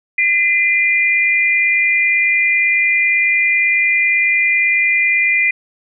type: tone pair together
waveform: sine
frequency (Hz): 2036 / 2406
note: C7 / D7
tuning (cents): -48 / +41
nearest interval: minor third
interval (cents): 289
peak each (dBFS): -14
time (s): 0.18-5.51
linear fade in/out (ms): 5
effects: none